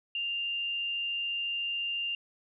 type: tone with frequency modulation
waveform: sine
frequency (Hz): 2794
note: F7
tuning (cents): 0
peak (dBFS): -30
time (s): 0.15-2.15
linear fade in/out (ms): 2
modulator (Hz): 108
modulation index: 0.26
effects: none